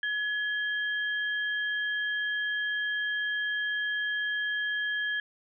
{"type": "tone pair together", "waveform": "sine", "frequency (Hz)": [1692, 3194], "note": ["G#6", "G7"], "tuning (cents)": [32, 32], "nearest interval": "major seventh", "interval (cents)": 1100, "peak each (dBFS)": [-28, -37], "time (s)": [0.03, 5.2], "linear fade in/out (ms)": 2, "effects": []}